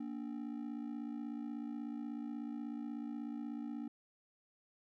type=ring-modulated tone; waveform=triangle; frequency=262.3 Hz; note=C4; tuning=4 cents sharp; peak=-35 dBFS; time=0-3.88 s; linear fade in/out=5 ms; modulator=28.2 Hz; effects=none